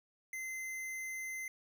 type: tone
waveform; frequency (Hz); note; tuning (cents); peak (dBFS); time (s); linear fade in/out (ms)
square; 2066; C7; -22; -40; 0.33-1.48; 2
effects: none